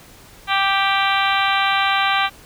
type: harmonic tone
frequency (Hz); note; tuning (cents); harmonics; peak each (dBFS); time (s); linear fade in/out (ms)
392; G4; 0; 2 / 3 / 4 / 5 / 6 / 7 / 8 / 9 / 10; -21 / -21 / -23 / -27 / -24 / -28 / -26 / -30 / -28; 0.47-2.3; 50
effects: pink hiss -45 dBFS RMS until 2.45 s